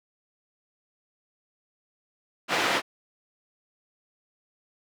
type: band-pass noise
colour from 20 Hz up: white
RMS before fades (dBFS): -25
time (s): 2.48-2.82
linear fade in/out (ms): 50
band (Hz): 230 to 2400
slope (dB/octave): 12
effects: none